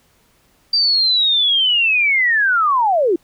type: linear sweep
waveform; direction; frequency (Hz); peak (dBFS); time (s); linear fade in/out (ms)
sine; down; 4722 to 315.8; -12; 0.73-3.16; 5
effects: pink hiss -57 dBFS RMS until 3.23 s